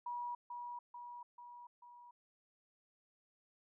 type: tone with echo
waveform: sine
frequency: 965 Hz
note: B5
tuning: 40 cents flat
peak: -39 dBFS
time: 0.06-0.35 s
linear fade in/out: 5 ms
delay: 440 ms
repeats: 4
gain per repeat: -4 dB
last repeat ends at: 2.11 s
effects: none